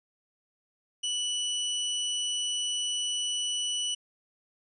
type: tone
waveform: sawtooth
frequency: 2960 Hz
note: F#7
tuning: in tune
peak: -25 dBFS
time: 1.03-3.95 s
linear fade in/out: 10 ms
effects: resampled to 24000 Hz